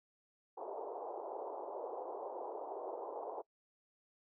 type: band-pass noise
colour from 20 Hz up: pink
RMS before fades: -44 dBFS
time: 0.57-3.42 s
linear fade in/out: 10 ms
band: 380 to 940 Hz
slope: 48 dB/octave
effects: noise-tail reverb RT60 0.1 s tail -23 dB re dry